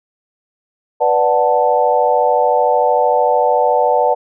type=chord; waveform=sine; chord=B minor seventh; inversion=none; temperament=equal; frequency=493.9 / 587.3 / 740 / 880 Hz; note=B4 / D5 / F#5 / A5; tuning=0 / 0 / 0 / 0 cents; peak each=-16 dBFS; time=1-4.15 s; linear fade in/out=20 ms; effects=none